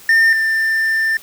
triangle tone pair in turn, 1809 / 1787.2 Hz, A6 / A6, +48 / +27 cents, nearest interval unison, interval 21 cents, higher first, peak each -7 / -12 dBFS, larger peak first, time 0.09-0.33 / 0.33-1.17 s, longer second, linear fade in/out 2 ms, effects white hiss -41 dBFS RMS until 1.22 s

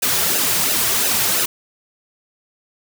white noise with flanger, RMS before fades -18 dBFS, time 0.02-1.46 s, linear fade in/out 10 ms, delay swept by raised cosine 0.88 to 4.08 ms, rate 2.9 Hz, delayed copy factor -0.7, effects none

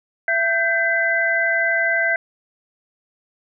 sine tone cluster, 670 / 1566 / 2018 Hz, E5 / G6 / B6, +28 / -2 / +37 cents, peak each -23 / -19 / -21 dBFS, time 0.28-2.16 s, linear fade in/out 2 ms, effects none

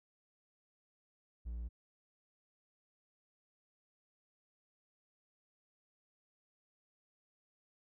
triangle tone, 58.27 Hz, A#1, in tune, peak -37 dBFS, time 1.45-1.69 s, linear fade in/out 20 ms, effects none

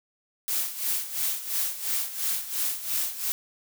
blue noise with tremolo, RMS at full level -26 dBFS, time 0.48-3.32 s, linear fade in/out 0 ms, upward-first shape sine, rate 2.9 Hz, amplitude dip 75%, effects none

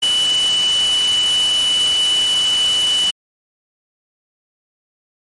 sine tone in noise, 2970 Hz, F#7, 6 cents sharp, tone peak -13 dBFS, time 0.02-3.11 s, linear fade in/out 10 ms, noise white, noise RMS -24 dBFS, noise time 0.02-3.11 s, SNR +8 dB, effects MP3 48 kbps

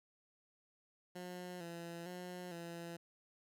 15% pulse tone with vibrato, 174.61 Hz, F3, in tune, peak -39 dBFS, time 1.15-2.97 s, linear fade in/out 10 ms, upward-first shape square, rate 1.1 Hz, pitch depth 50 cents each way, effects none

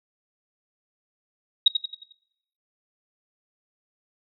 sine tone with echo, 3793 Hz, A#7, 29 cents sharp, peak -11 dBFS, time 1.66-1.68 s, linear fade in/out 5 ms, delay 89 ms, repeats 5, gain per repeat -7 dB, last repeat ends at 2.125 s, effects noise-tail reverb RT60 0.8 s tail -21 dB re dry

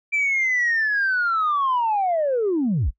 sine linear sweep, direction down, 2349 to 36.71 Hz, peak -17 dBFS, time 0.12-2.91 s, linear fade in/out 20 ms, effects noise-tail reverb RT60 0.1 s tail -22 dB re dry + tanh soft clip ceiling -15 dBFS

